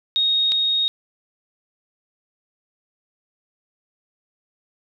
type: tone pair in turn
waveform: sine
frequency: 3735 / 3735 Hz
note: A#7 / A#7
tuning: +3 / +3 cents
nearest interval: unison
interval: 0 cents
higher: neither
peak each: -16 / -17 dBFS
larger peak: first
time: 0.16-0.52 / 0.52-0.88 s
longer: neither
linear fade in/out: 0 ms
effects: none